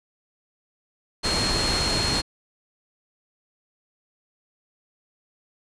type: tone in noise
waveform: sine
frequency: 4255 Hz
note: C8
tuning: 28 cents sharp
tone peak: -25 dBFS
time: 1.23-2.22 s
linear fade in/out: 20 ms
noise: pink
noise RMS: -25 dBFS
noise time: 1.23-2.22 s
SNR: -3 dB
effects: resampled to 22050 Hz